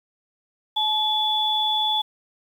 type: tone pair together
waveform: sine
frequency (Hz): 859 / 3436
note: A5 / A7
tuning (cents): -42 / -42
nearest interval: 2 octaves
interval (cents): 2400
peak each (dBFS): -24 / -21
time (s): 0.76-2.02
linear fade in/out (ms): 10
effects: 8-bit